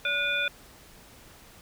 sine tone cluster, 574 / 1453 / 2439 / 3511 Hz, D5 / F#6 / D#7 / A7, -40 / -32 / -35 / -4 cents, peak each -37 / -29 / -28 / -32 dBFS, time 0.05-0.48 s, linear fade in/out 2 ms, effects pink hiss -52 dBFS RMS until 1.61 s

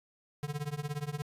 square tone with tremolo, 146.83 Hz, D3, in tune, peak -31 dBFS, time 0.43-1.22 s, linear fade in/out 0 ms, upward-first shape triangle, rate 17 Hz, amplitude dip 100%, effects resampled to 32000 Hz + 11-bit

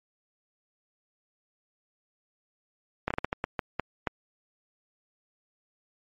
slowing click train, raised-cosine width 0.5 ms, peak -12 dBFS, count 10, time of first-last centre 3.08-4.072 s, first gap 25 ms, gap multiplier 1.35, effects MP3 48 kbps

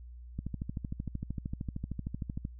click train, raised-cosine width 5 ms, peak -23 dBFS, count 28, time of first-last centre 0.39-2.451 s, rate 13.1 Hz, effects added 60 Hz sine -45 dBFS peak until 2.59 s

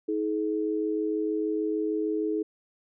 sine tone pair together, 318.8 / 425.3 Hz, D#4 / G#4, +42 / +41 cents, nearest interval perfect fourth, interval 499 cents, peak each -28 dBFS, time 0.08-2.43 s, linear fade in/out 10 ms, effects none

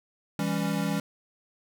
square chord, C# diminished, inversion first, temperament equal with one note detuned, 164.81 / 198.96 / 277.2 Hz, E3 / G3 / C#4, 0 / +26 / 0 cents, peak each -31 / -30 / -33 dBFS, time 0.39-1 s, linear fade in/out 2 ms, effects none

